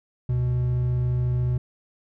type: tone pair together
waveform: triangle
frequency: 69.3 / 123.48 Hz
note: C#2 / B2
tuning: 0 / 0 cents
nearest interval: minor seventh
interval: 1000 cents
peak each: -28 / -19 dBFS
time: 0.29-1.58 s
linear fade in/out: 5 ms
effects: none